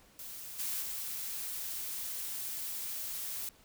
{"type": "noise with level steps", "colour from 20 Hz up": "blue", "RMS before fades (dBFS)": [-45, -36, -39], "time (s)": [0.19, 3.49], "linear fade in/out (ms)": 2, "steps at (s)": [0.58, 0.81], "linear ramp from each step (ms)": 20, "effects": ["pink hiss -62 dBFS RMS until 3.64 s"]}